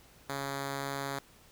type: tone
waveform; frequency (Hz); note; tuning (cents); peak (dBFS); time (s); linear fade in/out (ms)
5% pulse; 138.59; C#3; 0; -23; 0.29-1.19; 5
effects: pink hiss -59 dBFS RMS until 1.51 s